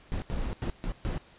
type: noise bursts at uneven times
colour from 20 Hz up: brown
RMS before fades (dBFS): -31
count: 5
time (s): 0.12-0.22 / 0.3-0.53 / 0.62-0.7 / 0.84-0.92 / 1.05-1.18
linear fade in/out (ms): 0
effects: pink hiss -56 dBFS RMS until 1.38 s + resampled to 8000 Hz